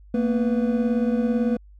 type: tone cluster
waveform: triangle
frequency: 227.5 / 245.5 / 493.1 Hz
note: A#3 / B3 / B4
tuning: -42 / -10 / -3 cents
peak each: -19 / -24 / -25 dBFS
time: 0.14-1.57 s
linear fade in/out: 5 ms
effects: added 50 Hz sine -45 dBFS peak until 1.79 s